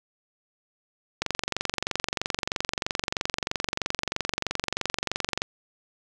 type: click train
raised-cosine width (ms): 0.2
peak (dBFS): -8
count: 98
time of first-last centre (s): 1.22-5.419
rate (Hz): 23.1
effects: none